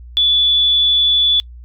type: tone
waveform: sine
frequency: 3452 Hz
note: A7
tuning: 34 cents flat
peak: -10 dBFS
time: 0.17-1.4 s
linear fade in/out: 0 ms
effects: noise-tail reverb RT60 0.1 s tail -25 dB re dry + added 60 Hz sine -33 dBFS peak until 1.64 s